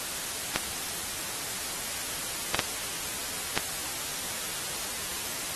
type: clicks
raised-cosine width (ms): 0.2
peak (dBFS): -5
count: 4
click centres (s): 0.56 / 2.546 / 2.592 / 3.576
effects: white hiss -34 dBFS RMS until 5.55 s + AAC 32 kbps